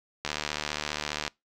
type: click train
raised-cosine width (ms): 0.2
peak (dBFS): -12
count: 78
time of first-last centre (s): 0.25-1.278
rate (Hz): 74.9
effects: noise-tail reverb RT60 0.2 s tail -24 dB re dry